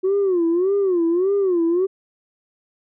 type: tone with vibrato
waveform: sine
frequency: 365.6 Hz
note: F#4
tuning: 21 cents flat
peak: -14 dBFS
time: 0.03-1.87 s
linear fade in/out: 20 ms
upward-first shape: sine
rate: 1.7 Hz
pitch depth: 170 cents each way
effects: tanh soft clip ceiling -13 dBFS